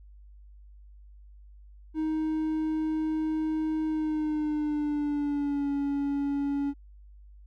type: tone with pitch glide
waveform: triangle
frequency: 313.3 to 282.4 Hz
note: D#4 to C#4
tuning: +12 to +32 cents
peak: -24 dBFS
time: 1.94-6.74 s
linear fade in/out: 50 ms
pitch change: -180 cents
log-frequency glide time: 3.86-5.7 s
effects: added 50 Hz sine -48 dBFS peak until 7.46 s